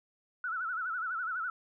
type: tone with vibrato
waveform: sine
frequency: 1396.9 Hz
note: F6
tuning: in tune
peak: -32 dBFS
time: 0.44-1.5 s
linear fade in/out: 2 ms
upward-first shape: sine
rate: 12 Hz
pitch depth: 130 cents each way
effects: none